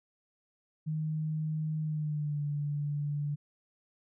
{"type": "tone with pitch glide", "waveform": "sine", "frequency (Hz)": [155.56, 145.98], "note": ["D#3", "D3"], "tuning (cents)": [0, -10], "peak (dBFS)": -30, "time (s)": [0.86, 3.36], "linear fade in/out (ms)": 20, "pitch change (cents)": -110, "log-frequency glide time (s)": [1.81, 2.42], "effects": []}